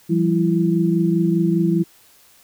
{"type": "tone cluster", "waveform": "sine", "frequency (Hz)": [169.4, 194.4, 333.5], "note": ["E3", "G3", "E4"], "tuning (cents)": [48, -14, 20], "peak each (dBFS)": [-18, -21, -19], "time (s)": [0.09, 1.84], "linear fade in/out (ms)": 20, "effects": ["white hiss -52 dBFS RMS until 2.43 s"]}